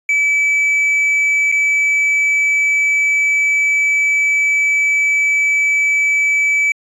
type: tone with dropouts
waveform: triangle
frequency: 2300 Hz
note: D7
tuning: 37 cents flat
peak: -10 dBFS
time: 0.09-6.72 s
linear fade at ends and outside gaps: 2 ms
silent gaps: 1.517-1.523 s
effects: resampled to 24000 Hz